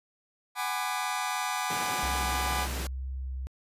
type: chord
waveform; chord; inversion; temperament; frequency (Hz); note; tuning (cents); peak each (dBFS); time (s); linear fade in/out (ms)
sawtooth; G# half-diminished seventh; third; just; 747.5 / 830.6 / 996.7 / 1196.1; F#5 / G#5 / B5 / D6; +17 / 0 / +16 / +31; -31; 0.55-2.68; 50
type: high-pass noise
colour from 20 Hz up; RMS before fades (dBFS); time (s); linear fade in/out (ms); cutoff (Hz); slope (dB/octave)
pink; -37; 1.7-2.87; 2; 120; 24
type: tone with vibrato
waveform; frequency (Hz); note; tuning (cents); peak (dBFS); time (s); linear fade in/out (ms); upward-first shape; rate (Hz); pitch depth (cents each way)
sine; 65.41; C2; 0; -32; 2.03-3.47; 0; sine; 2.1; 10
effects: resampled to 32000 Hz